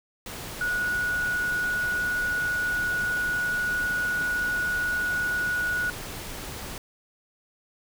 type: tone in noise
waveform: sine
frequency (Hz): 1461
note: F#6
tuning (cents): -22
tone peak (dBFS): -24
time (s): 0.61-5.9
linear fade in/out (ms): 2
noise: pink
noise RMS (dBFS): -37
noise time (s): 0.26-6.78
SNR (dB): +10
effects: none